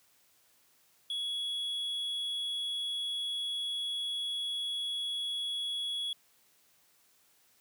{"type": "tone", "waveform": "triangle", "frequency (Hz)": 3360, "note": "G#7", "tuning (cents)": 19, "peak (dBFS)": -31, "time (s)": [1.1, 6.13], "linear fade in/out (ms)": 2, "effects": ["white hiss -67 dBFS RMS until 7.6 s", "high-pass 80 Hz 12 dB/octave"]}